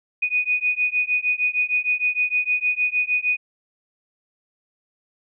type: beating tone pair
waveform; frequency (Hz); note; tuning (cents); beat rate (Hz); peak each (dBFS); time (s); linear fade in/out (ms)
sine; 2477 / 2483.5; D#7 / D#7; -8 / -4; 6.5; -22; 0.22-3.37; 10
effects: none